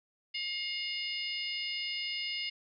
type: harmonic tone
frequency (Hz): 714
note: F5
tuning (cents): +38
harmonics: 3 / 4 / 5 / 6 / 7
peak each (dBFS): -39 / -37 / -46 / -45 / -40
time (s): 0.34-2.5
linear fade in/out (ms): 10
effects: none